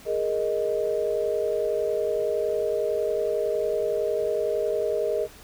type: chord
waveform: sine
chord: Ab suspended second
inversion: none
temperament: equal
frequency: 415.3 / 466.2 / 622.3 Hz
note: Ab4 / Bb4 / Eb5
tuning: 0 / 0 / 0 cents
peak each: -27 dBFS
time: 0.05-5.28 s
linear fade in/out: 50 ms
effects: pink hiss -48 dBFS RMS until 5.43 s